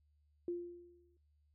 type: tone with exponential decay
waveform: sine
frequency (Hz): 348.7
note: F4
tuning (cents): -3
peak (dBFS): -34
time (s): 0.48-1.17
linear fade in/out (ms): 2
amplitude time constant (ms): 150
effects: noise-tail reverb RT60 0.3 s tail -19 dB re dry + added 74 Hz sine -70 dBFS peak until 1.54 s